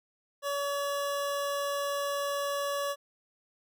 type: tone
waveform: 25% pulse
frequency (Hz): 567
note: C#5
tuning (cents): +39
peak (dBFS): -26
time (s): 0.42-2.96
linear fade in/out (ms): 50
effects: none